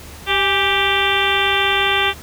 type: harmonic tone with a mistuned harmonic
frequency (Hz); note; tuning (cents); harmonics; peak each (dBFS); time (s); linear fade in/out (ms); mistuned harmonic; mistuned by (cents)
392; G4; 0; 1 / 2 / 3 / 4 / 5 / 6 / 7 / 8 / 9; -23 / -23 / -23 / -23 / -23 / -23 / -23 / -23 / -23; 0.26-2.14; 50; 2; +59
effects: added 75 Hz sine -38 dBFS peak until 2.22 s + pink hiss -38 dBFS RMS until 2.22 s